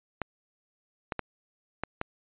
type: clicks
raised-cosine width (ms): 0.5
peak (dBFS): -15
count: 5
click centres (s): 0.217 / 1.122 / 1.193 / 1.836 / 2.014
effects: resampled to 8000 Hz